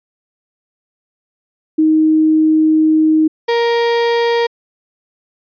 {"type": "tone pair in turn", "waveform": ["sine", "35% pulse"], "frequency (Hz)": [313.3, 468.5], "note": ["D#4", "A#4"], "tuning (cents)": [12, 9], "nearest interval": "perfect fifth", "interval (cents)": 697, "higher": "second", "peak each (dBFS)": [-8, -10], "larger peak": "first", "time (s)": [[1.78, 3.28], [3.48, 4.47]], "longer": "first", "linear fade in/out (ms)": 10, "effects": ["resampled to 11025 Hz"]}